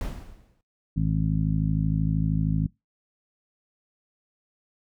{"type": "noise with exponential decay", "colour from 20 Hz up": "brown", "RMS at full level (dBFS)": -27, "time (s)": [0.01, 0.61], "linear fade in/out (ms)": 1, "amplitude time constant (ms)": 130}
{"type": "harmonic tone", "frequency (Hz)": 53, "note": "G#1", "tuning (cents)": 36, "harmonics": [1, 2, 3, 4, 5], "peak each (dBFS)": [-28, -29, -24, -32, -32], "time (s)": [0.96, 2.67], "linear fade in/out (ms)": 10}
{"effects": ["noise-tail reverb RT60 0.2 s tail -23 dB re dry"]}